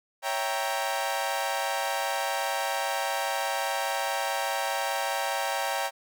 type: chord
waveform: sawtooth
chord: C# diminished seventh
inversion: none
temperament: equal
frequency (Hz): 554.4 / 659.3 / 784 / 932.3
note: C#5 / E5 / G5 / Bb5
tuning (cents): 0 / 0 / 0 / 0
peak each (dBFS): -30 / -31 / -27 / -29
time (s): 0.22-5.91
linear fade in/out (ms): 50
effects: none